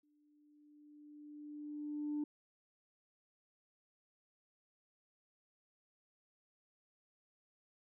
sine tone with exponential growth, 296.6 Hz, D4, 17 cents sharp, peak -33 dBFS, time 0.03-2.24 s, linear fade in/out 5 ms, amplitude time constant 480 ms, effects tanh soft clip ceiling -32 dBFS

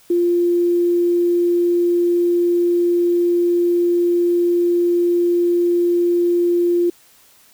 sine tone with quantisation, 348.1 Hz, F4, 6 cents flat, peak -13 dBFS, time 0.1-6.9 s, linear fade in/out 5 ms, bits 7, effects white hiss -51 dBFS RMS until 7.53 s

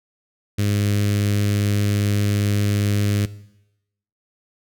sawtooth tone with notch filter, 102.5 Hz, G#2, 22 cents flat, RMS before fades -20 dBFS, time 0.58-3.26 s, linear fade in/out 10 ms, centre 870 Hz, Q 0.52, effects noise-tail reverb RT60 0.9 s tail -18 dB re dry

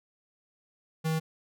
square tone, 159.5 Hz, D#3, 43 cents sharp, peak -27 dBFS, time 1.04-1.2 s, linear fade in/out 20 ms, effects none

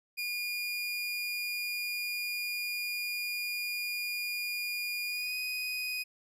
30% pulse tone with pitch glide, 2430 to 2491 Hz, D#7 to D#7, -42 to +1 cents, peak -30 dBFS, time 0.17-6.04 s, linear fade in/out 20 ms, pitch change +43 cents, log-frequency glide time 5.07-5.35 s, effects none

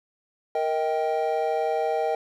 triangle chord, Eb major, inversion second, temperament equal with one note detuned, 466.2 / 632.4 / 784 Hz, Bb4 / Eb5 / G5, 0 / +28 / 0 cents, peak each -25 dBFS, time 0.55-2.15 s, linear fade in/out 2 ms, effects none

